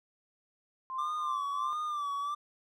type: tone with tremolo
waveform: sine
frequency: 1046.5 Hz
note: C6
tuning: in tune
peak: -32 dBFS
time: 0.9-1.73 s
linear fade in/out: 0 ms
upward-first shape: triangle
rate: 3 Hz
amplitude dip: 100%
type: tone with vibrato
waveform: triangle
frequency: 1174.7 Hz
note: D6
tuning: in tune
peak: -30 dBFS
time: 0.98-2.35 s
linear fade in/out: 10 ms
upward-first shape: sine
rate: 1.5 Hz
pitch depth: 72 cents each way
effects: none